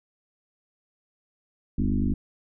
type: tone with frequency modulation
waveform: sine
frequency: 138.59 Hz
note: C#3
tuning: in tune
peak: -21 dBFS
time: 1.78-2.14 s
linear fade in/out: 5 ms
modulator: 49.9 Hz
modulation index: 2.9
effects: none